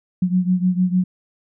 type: beating tone pair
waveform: sine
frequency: 180.4 / 187 Hz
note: F#3 / F#3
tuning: -44 / +19 cents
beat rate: 6.6 Hz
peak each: -17 / -20 dBFS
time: 0.22-1.04 s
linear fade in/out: 5 ms
effects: none